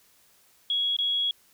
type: tone with dropouts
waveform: sine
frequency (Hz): 3330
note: G#7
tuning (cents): +4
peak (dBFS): -23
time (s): 0.7-1.31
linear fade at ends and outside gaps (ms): 2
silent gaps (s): 0.966-0.987
effects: white hiss -61 dBFS RMS until 1.53 s